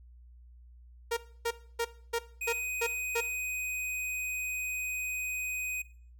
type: tone bursts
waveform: sawtooth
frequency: 465.9 Hz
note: A#4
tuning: 1 cent flat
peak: -24 dBFS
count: 7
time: 1.11-3.21 s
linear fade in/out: 10 ms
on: 60 ms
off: 280 ms
type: tone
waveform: square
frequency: 2500 Hz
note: D#7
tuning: 8 cents sharp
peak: -34 dBFS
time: 2.41-5.82 s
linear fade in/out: 5 ms
effects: noise-tail reverb RT60 0.5 s tail -17 dB re dry + added 60 Hz sine -51 dBFS peak until 6.19 s